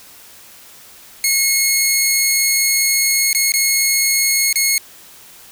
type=tone with dropouts; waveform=10% pulse; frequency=2173 Hz; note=C#7; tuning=35 cents flat; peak=-4 dBFS; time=1.24-4.78 s; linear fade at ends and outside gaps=1 ms; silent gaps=3.33-3.348 / 3.52-3.538 / 4.528-4.557 s; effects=white hiss -42 dBFS RMS until 5.51 s